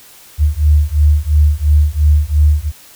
sine beating tone pair, 73.42 / 76.32 Hz, D2 / D#2, 0 / -33 cents, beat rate 2.9 Hz, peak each -11 dBFS, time 0.38-2.72 s, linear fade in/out 50 ms, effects white hiss -41 dBFS RMS until 2.95 s

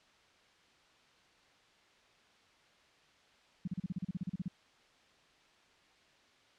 sine tone bursts, 181.5 Hz, F#3, 33 cents flat, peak -33 dBFS, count 14, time 3.65-4.482 s, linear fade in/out 5 ms, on 26 ms, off 36 ms, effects white hiss -65 dBFS RMS until 6.58 s + low-pass 4000 Hz 12 dB/octave

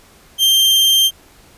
40% pulse tone, 3159 Hz, G7, 13 cents sharp, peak -9 dBFS, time 0.38-1.11 s, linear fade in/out 50 ms, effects pink hiss -47 dBFS RMS until 1.57 s + resampled to 32000 Hz

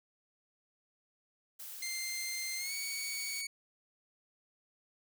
blue noise, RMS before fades -46 dBFS, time 1.59-3.42 s, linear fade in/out 10 ms
15% pulse tone with pitch glide, 2093 to 2243 Hz, C7 to C#7, 0 to +20 cents, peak -30 dBFS, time 1.82-3.47 s, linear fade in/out 5 ms, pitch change +120 cents, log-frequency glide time 2.58-2.73 s
effects none

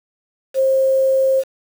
sine tone with quantisation, 532 Hz, C5, 29 cents sharp, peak -12 dBFS, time 0.54-1.44 s, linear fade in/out 50 ms, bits 6, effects none

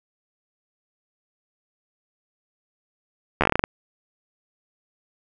slowing click train, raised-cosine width 0.5 ms, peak -3 dBFS, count 10, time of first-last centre 3.41-3.639 s, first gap 12 ms, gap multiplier 1.18, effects none

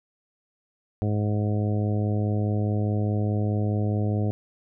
harmonic tone, 104.8 Hz, G#2, 16 cents sharp, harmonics 1 / 2 / 3 / 4 / 5 / 6 / 7, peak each -23 / -29 / -33 / -35 / -37 / -39 / -40 dBFS, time 1.02-4.31 s, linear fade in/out 0 ms, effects none

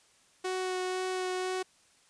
sawtooth tone with vibrato, 370 Hz, F#4, in tune, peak -27 dBFS, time 0.44-1.63 s, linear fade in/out 10 ms, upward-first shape sine, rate 2 Hz, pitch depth 10 cents each way, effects white hiss -64 dBFS RMS until 2.09 s + resampled to 22050 Hz

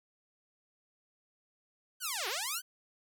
5% pulse linear two-way sweep, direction down then up, 1568 to 349.2 to 1568 Hz, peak -22 dBFS, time 2-2.62 s, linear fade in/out 50 ms, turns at 2.28 s, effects none

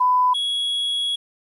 sine / triangle tone pair in turn, 1000 / 3339 Hz, B5 / G#7, +21 / +9 cents, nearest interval octave + major sixth, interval 2088 cents, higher second, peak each -14 / -19 dBFS, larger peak first, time 0-0.34 / 0.34-1.16 s, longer second, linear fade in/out 10 ms, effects resampled to 32000 Hz + 9-bit

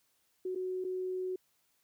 sine tone with dropouts, 370 Hz, F#4, in tune, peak -33 dBFS, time 0.45-1.36 s, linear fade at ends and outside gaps 5 ms, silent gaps 0.55-0.557 / 0.842-0.847 s, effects white hiss -74 dBFS RMS until 1.83 s

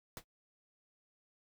pink noise with exponential decay, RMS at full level -40 dBFS, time 0.17-0.24 s, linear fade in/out 1 ms, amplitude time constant 15 ms, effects noise-tail reverb RT60 0.1 s tail -25 dB re dry

